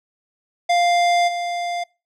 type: tone with level steps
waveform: square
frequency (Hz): 698.5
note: F5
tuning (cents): 0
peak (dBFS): -15 / -23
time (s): 0.69-1.84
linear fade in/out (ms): 10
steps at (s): 1.27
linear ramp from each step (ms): 20
effects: noise-tail reverb RT60 0.3 s tail -25 dB re dry + low-pass 6000 Hz 12 dB/octave